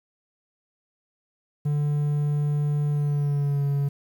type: tone with pitch glide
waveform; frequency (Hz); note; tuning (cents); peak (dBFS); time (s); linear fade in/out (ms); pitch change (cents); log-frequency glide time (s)
triangle; 146.83 to 141.26; D3 to C#3; 0 to +33; -19; 1.65-3.89; 10; -67; 2.9-3.64
effects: 9-bit